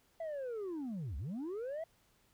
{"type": "linear two-way sweep", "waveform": "sine", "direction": "down then up", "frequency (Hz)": [671, 59.5, 671], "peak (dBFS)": -35, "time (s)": [0.2, 1.84], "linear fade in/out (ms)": 5, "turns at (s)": 1.17, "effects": ["tanh soft clip ceiling -37 dBFS", "pink hiss -71 dBFS RMS until 2.33 s"]}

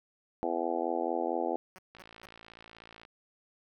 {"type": "harmonic tone", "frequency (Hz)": 84.4, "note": "E2", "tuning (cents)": 41, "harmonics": [3, 4, 5, 6, 7, 8, 9, 10], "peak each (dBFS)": [-40, -35, -38, -36, -41, -37, -36, -40], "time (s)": [0.43, 1.56], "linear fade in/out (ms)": 0}
{"type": "tone bursts", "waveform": "5% pulse", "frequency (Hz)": 186.4, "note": "F#3", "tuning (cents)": 13, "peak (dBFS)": -38, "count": 3, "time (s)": [1.76, 2.258], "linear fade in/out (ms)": 0, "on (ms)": 26, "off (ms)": 210}
{"type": "click train", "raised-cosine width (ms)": 0.3, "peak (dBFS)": -34, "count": 63, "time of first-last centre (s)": [1.95, 3.051], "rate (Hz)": 56.3}
{"effects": []}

